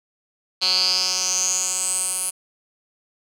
10% pulse tone with band-pass filter sweep, 185 Hz, F#3, in tune, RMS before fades -22 dBFS, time 0.61-2.31 s, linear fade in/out 20 ms, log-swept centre 4200 to 10000 Hz, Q 7.3, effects none

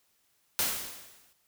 white noise with exponential decay, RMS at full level -26 dBFS, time 0.59-1.33 s, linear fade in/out 0 ms, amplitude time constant 160 ms, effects white hiss -71 dBFS RMS until 1.47 s

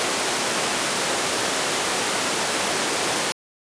pink high-pass noise, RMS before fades -23 dBFS, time 0-3.32 s, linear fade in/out 0 ms, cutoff 320 Hz, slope 12 dB/octave, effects resampled to 22050 Hz

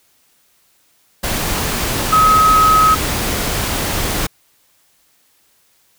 sine tone in noise, 1274 Hz, D#6, 41 cents sharp, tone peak -8 dBFS, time 2.12-2.95 s, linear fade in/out 10 ms, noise pink, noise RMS -19 dBFS, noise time 1.23-4.27 s, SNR +8 dB, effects white hiss -57 dBFS RMS until 5.98 s

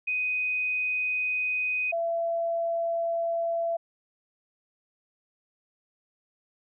sine tone pair in turn, 2500 / 672.4 Hz, D#7 / E5, +8 / +34 cents, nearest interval octave + major seventh, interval 2274 cents, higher first, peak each -25 dBFS, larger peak neither, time 0.07-1.92 / 1.92-3.77 s, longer neither, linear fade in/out 10 ms, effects none

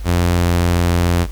sawtooth tone with pitch glide, 87.31 to 86.76 Hz, F2 to F2, 0 to -11 cents, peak -9 dBFS, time 0.04-1.27 s, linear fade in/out 50 ms, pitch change -11 cents, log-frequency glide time 0.3-0.88 s, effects added 50 Hz sine -24 dBFS peak until 1.31 s + pink hiss -43 dBFS RMS until 1.31 s

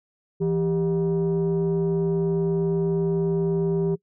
sine tone pair together, 165.99 / 394.8 Hz, E3 / G4, +12 / +12 cents, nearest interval octave + minor third, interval 1500 cents, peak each -21 dBFS, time 0.4-3.96 s, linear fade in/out 20 ms, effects noise-tail reverb RT60 0.1 s tail -22 dB re dry + tanh soft clip ceiling -17 dBFS

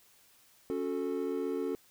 triangle chord, F# minor, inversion second, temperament equal with one note detuned, 277.2 / 364.5 / 440 Hz, C#4 / F#4 / A4, 0 / -26 / 0 cents, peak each -34 / -34 / -33 dBFS, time 0.7-1.75 s, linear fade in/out 0 ms, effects white hiss -63 dBFS RMS until 1.9 s

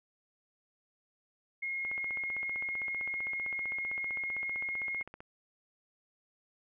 sine tone, 2152 Hz, C7, 48 cents sharp, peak -33 dBFS, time 1.62-5.03 s, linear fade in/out 10 ms
click train, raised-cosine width 0.5 ms, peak -31 dBFS, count 53, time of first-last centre 1.85-5.205 s, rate 15.5 Hz
effects none

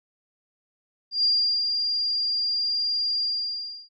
sine tone with ADSR envelope, 4793 Hz, D8, 34 cents sharp, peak -17 dBFS, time 1.11-3.89 s, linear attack 130 ms, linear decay 390 ms, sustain -5 dB, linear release 660 ms, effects MP3 64 kbps

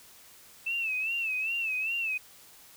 sine tone with vibrato, 2637 Hz, E7, in tune, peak -28 dBFS, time 0.66-2.18 s, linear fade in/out 10 ms, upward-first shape sine, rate 2.5 Hz, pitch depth 92 cents each way, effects white hiss -54 dBFS RMS until 2.76 s

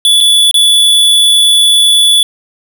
square tone with dropouts, 3442 Hz, A7, 39 cents flat, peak -5 dBFS, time 0.05-2.23 s, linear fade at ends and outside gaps 1 ms, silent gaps 0.205-0.209 / 0.512-0.542 s, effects none

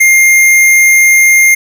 square tone, 2116 Hz, C7, 19 cents sharp, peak -4 dBFS, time 0-1.55 s, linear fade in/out 10 ms, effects none

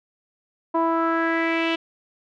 sawtooth tone with low-pass filter sweep, 329.6 Hz, E4, in tune, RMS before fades -22 dBFS, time 0.74-1.76 s, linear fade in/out 10 ms, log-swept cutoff 930 to 3000 Hz, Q 4, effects none

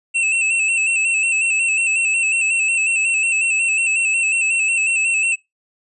square tone with vibrato, 2656 Hz, E7, 12 cents sharp, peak -16 dBFS, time 0.14-5.36 s, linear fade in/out 20 ms, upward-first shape square, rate 5.5 Hz, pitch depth 38 cents each way, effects noise-tail reverb RT60 0.2 s tail -22 dB re dry + resampled to 24000 Hz

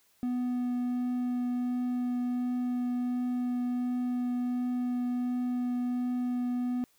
triangle tone with vibrato, 246.9 Hz, B3, in tune, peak -26 dBFS, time 0.23-6.84 s, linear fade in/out 0 ms, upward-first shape triangle, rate 1.4 Hz, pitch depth 8 cents each way, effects white hiss -67 dBFS RMS until 6.98 s

